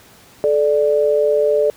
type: tone pair together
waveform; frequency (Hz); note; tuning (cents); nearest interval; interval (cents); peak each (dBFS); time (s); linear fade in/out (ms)
sine; 433.8 / 589.7; A4 / D5; -25 / +7; perfect fourth; 532; -15; 0.44-1.7; 0
effects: pink hiss -46 dBFS RMS until 1.76 s + high-pass 80 Hz 12 dB/octave